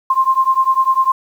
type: beating tone pair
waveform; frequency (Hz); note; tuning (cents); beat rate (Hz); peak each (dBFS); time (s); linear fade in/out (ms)
sine; 1051 / 1061; C6 / C6; +7 / +24; 10; -14; 0.1-1.12; 5
effects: 7-bit